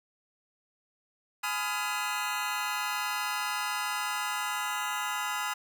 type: chord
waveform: 25% pulse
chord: F half-diminished seventh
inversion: first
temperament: just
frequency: 838.1 / 1005.8 / 1257.2 / 1396.9 Hz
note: Ab5 / Cb6 / Eb6 / F6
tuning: +16 / +31 / +18 / 0 cents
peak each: -32 dBFS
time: 1.43-5.54 s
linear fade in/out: 10 ms
effects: none